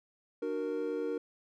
triangle chord, D augmented, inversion none, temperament equal with one note detuned, 299.7 / 370 / 466.2 Hz, D4 / F#4 / A#4, +35 / 0 / 0 cents, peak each -36 / -37 / -32 dBFS, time 0.42-1.18 s, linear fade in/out 5 ms, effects none

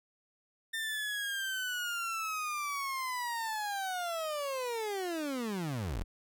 30% pulse linear sweep, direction down, 1810 to 30.3 Hz, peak -31 dBFS, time 0.73-6.04 s, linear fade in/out 10 ms, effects none

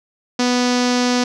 sawtooth tone with low-pass filter, 246.9 Hz, B3, in tune, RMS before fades -17 dBFS, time 0.39-1.24 s, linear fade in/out 5 ms, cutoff 5500 Hz, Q 3, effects none

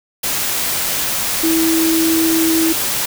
sine tone in noise, 325.5 Hz, E4, 22 cents flat, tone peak -13 dBFS, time 1.43-2.73 s, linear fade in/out 10 ms, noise white, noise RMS -19 dBFS, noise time 0.23-3.06 s, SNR +3 dB, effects none

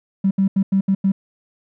triangle tone bursts at uneven times, 193.9 Hz, G3, 19 cents flat, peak -9 dBFS, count 6, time 0.24-0.31 / 0.38-0.48 / 0.56-0.63 / 0.72-0.81 / 0.88-0.95 / 1.04-1.12 s, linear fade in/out 10 ms, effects tanh soft clip ceiling -11 dBFS

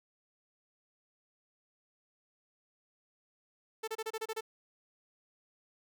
sawtooth tone bursts, 441.9 Hz, A4, 7 cents sharp, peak -31 dBFS, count 8, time 3.83-4.409 s, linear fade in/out 10 ms, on 47 ms, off 29 ms, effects none

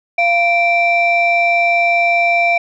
sine tone pair together, 690 / 2345 Hz, F5 / D7, -21 / -3 cents, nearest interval octave + major sixth, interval 2118 cents, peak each -12 dBFS, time 0.18-2.58 s, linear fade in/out 5 ms, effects tanh soft clip ceiling -6 dBFS

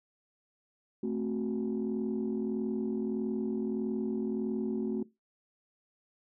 sine chord, F# diminished, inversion first, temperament equal, 220 / 261.6 / 370 Hz, A3 / C4 / F#4, 0 / 0 / 0 cents, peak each -32 / -35 / -33 dBFS, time 1.03-5.03 s, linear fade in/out 5 ms, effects noise-tail reverb RT60 0.2 s tail -19 dB re dry + tanh soft clip ceiling -24 dBFS

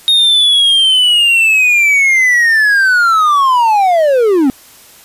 triangle linear sweep, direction down, 3729 to 250 Hz, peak -5 dBFS, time 0.08-4.5 s, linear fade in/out 0 ms, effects white hiss -40 dBFS RMS until 5.04 s + resampled to 32000 Hz

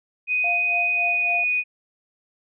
sine tone with pitch glide, 2495 to 2476 Hz, D#7 to D#7, +4 to -9 cents, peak -19 dBFS, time 0.27-1.64 s, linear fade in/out 50 ms, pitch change -13 cents, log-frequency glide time 0.88-1.3 s
sine tone with tremolo, 698.5 Hz, F5, in tune, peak -25 dBFS, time 0.44-1.44 s, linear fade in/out 2 ms, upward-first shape sine, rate 3.6 Hz, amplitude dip 80%
effects none

